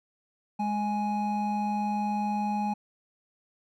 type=tone pair together; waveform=triangle; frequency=208 / 833 Hz; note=G#3 / G#5; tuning=+3 / +5 cents; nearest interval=2 octaves; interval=2402 cents; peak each=-27 dBFS; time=0.59-2.74 s; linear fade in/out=10 ms; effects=none